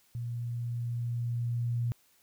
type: tone with level ramp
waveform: sine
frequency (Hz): 119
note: A#2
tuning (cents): +36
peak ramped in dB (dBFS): -33 to -27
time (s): 0.15-1.92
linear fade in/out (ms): 0
effects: white hiss -66 dBFS RMS until 2.22 s